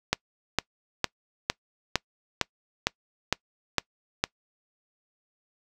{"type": "click train", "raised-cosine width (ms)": 0.2, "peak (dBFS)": -4, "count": 10, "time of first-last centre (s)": [0.13, 4.24], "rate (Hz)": 2.19, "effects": ["noise-tail reverb RT60 0.1 s tail -25 dB re dry"]}